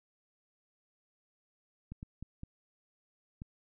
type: clicks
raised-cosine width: 5 ms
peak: -30 dBFS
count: 5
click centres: 1.92 / 2.029 / 2.226 / 2.434 / 3.419 s
effects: none